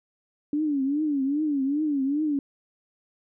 sine tone with vibrato, 287.3 Hz, D4, 38 cents flat, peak -22 dBFS, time 0.53-2.39 s, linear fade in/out 2 ms, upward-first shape triangle, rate 2.5 Hz, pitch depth 160 cents each way, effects none

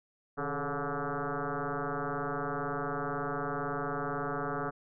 sine tone with frequency modulation, 440 Hz, A4, in tune, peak -31 dBFS, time 0.37-4.71 s, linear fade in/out 20 ms, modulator 143 Hz, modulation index 7.1, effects none

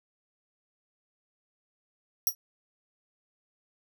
5% pulse tone with exponential decay, 5690 Hz, F8, 31 cents sharp, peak -13 dBFS, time 2.27-2.35 s, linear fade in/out 1 ms, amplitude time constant 17 ms, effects none

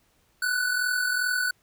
square tone pair together, 1451.5 / 1494 Hz, F#6 / F#6, -34 / +16 cents, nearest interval unison, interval 50 cents, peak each -32 / -25 dBFS, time 0.42-1.51 s, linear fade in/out 5 ms, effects pink hiss -66 dBFS RMS until 1.62 s

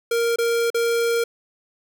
square tone with dropouts, 466.2 Hz, A#4, in tune, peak -19 dBFS, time 0.11-1.24 s, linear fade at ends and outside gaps 5 ms, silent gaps 0.36-0.385 / 0.703-0.744 s, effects none

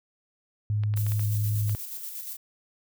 sine tone, 105.1 Hz, G#2, 21 cents sharp, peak -23 dBFS, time 0.7-1.75 s, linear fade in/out 0 ms
clicks, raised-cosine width 0.3 ms, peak -26 dBFS, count 7, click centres 0.836 / 0.939 / 0.974 / 1.066 / 1.12 / 1.195 / 1.695 s
violet noise with tremolo, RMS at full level -36 dBFS, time 0.96-2.37 s, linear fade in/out 10 ms, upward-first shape square, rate 8.4 Hz, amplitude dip 35%
effects none

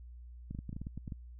clicks, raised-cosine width 5 ms, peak -28 dBFS, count 11, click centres 0.51 / 0.549 / 0.589 / 0.693 / 0.729 / 0.765 / 0.816 / 0.869 / 0.976 / 1.078 / 1.122 s, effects added 60 Hz sine -47 dBFS peak until 1.39 s

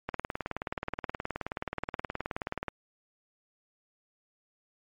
click train, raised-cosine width 0.5 ms, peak -17 dBFS, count 50, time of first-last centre 0.09-2.683 s, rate 18.9 Hz, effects MP3 48 kbps

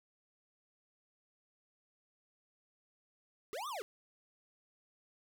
square linear two-way sweep, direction up then down, 368.1 to 1244.5 to 368.1 Hz, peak -40 dBFS, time 3.53-3.82 s, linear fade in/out 0 ms, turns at 3.68 s, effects none

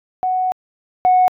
sine tone pair in turn, 741 / 735.5 Hz, F#5 / F#5, +2 / -11 cents, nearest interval unison, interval 13 cents, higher first, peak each -15 / -8 dBFS, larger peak second, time 0.23-0.52 / 1.05-1.28 s, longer first, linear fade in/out 0 ms, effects tanh soft clip ceiling -6 dBFS

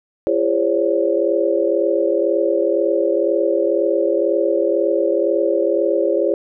sine tone cluster, 339.4 / 407 / 528 / 570 Hz, F4 / G#4 / C5 / C#5, -49 / -35 / +16 / +48 cents, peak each -20 dBFS, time 0.27-6.34 s, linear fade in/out 0 ms, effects none

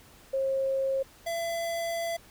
sine / square tone pair in turn, 537 / 673.1 Hz, C5 / E5, +45 / +36 cents, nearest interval major third, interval 391 cents, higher second, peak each -25 / -30 dBFS, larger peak first, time 0.33-1.03 / 1.26-2.17 s, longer second, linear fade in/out 10 ms, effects pink hiss -55 dBFS RMS until 2.3 s

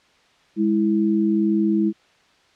sine tone pair together, 206 / 327.9 Hz, G#3 / E4, -14 / -9 cents, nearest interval minor sixth, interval 805 cents, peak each -19 dBFS, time 0.56-1.93 s, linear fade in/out 50 ms, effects white hiss -57 dBFS RMS until 2.55 s + low-pass 4000 Hz 12 dB/octave

